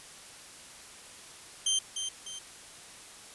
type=tone with echo; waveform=20% pulse; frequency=3136 Hz; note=G7; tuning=in tune; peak=-20 dBFS; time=1.66-1.79 s; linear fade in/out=5 ms; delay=300 ms; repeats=2; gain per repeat=-7 dB; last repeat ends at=2.39 s; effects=white hiss -49 dBFS RMS until 3.34 s + resampled to 24000 Hz